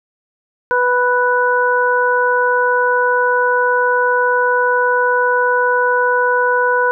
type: harmonic tone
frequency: 493.9 Hz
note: B4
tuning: in tune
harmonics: 1 / 2 / 3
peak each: -16 / -16 / -16 dBFS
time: 0.71-6.91 s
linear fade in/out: 0 ms
effects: none